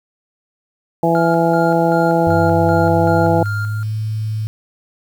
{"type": "harmonic tone", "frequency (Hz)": 166.9, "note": "E3", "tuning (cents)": 22, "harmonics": [1, 2, 3, 4, 5], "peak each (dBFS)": [-18, -18, -18, -18, -18], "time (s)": [1.03, 3.43], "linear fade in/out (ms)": 2}
{"type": "tone with tremolo", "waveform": "triangle", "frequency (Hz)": 1400, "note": "F6", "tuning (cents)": 4, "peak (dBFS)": -21, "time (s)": [1.15, 3.83], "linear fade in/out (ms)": 0, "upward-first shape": "square", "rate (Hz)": 2.6, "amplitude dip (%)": 60}
{"type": "tone with pitch glide", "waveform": "sine", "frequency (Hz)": [98, 108.74], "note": ["G2", "A2"], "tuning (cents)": [0, -20], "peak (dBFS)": -18, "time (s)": [2.27, 4.47], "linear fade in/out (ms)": 0, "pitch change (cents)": 180, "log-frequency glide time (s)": [2.9, 3.94]}
{"effects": ["7-bit"]}